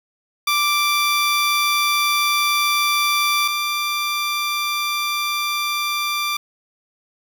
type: tone pair in turn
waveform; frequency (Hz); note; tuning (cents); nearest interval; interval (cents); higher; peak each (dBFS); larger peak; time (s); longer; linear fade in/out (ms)
15% pulse; 1174.7 / 1180.5; D6 / D6; 0 / +9; unison; 9; second; -10 / -14; first; 0.47-3.48 / 3.48-6.37; first; 5
effects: 7-bit